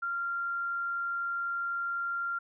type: tone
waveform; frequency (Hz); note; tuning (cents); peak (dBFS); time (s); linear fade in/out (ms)
sine; 1386; F6; -14; -30; 0.02-2.39; 10
effects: none